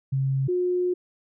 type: tone pair in turn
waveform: sine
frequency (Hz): 134.8 / 359.9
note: C#3 / F#4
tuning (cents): -48 / -48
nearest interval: octave + perfect fourth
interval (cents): 1700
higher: second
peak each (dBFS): -21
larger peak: neither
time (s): 0.12-0.48 / 0.48-0.94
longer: second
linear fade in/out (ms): 10
effects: none